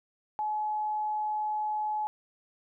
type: tone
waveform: sine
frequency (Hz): 851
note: G#5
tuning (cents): +42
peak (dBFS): -28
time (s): 0.39-2.07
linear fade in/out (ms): 0
effects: none